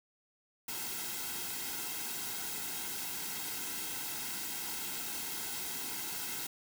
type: noise with comb filter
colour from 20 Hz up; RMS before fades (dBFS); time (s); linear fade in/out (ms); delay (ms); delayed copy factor
white; -39; 0.68-6.47; 5; 1.7; -0.7
effects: none